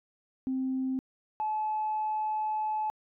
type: tone pair in turn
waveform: sine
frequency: 261.6 / 860.3 Hz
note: C4 / A5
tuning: 0 / -39 cents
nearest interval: octave + major sixth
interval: 2061 cents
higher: second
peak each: -27 dBFS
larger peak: neither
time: 0.47-0.99 / 1.4-2.9 s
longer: second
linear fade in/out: 0 ms
effects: tanh soft clip ceiling -23 dBFS